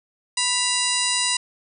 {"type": "harmonic tone with a mistuned harmonic", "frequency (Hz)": 989, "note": "B5", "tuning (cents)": 2, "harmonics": [1, 2, 3, 4, 5, 6, 7, 8, 9], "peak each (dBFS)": [-30, -30, -28, -26, -28, -32, -30, -30, -26], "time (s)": [0.37, 1.37], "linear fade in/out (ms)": 5, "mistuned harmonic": 3, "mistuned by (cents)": -100, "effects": []}